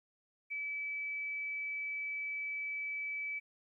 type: tone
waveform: sine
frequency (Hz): 2300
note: D7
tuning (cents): -37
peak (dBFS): -36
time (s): 0.5-3.4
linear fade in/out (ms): 20
effects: 13-bit